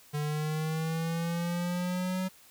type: linear sweep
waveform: square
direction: up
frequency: 147.4 to 187.4 Hz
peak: -30 dBFS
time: 0.13-2.29 s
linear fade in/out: 20 ms
effects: white hiss -57 dBFS RMS until 2.5 s